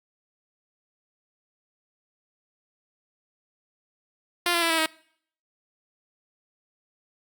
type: tone with pitch steps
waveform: 5% pulse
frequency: 349.2 / 341 / 333 / 325.3 / 317.6 Hz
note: F4 / F4 / E4 / E4 / D#4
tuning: 0 / -41 / +18 / -23 / +36 cents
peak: -10 dBFS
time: 4.46-4.86 s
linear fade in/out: 2 ms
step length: 80 ms
effects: noise-tail reverb RT60 0.6 s tail -23 dB re dry + Opus 48 kbps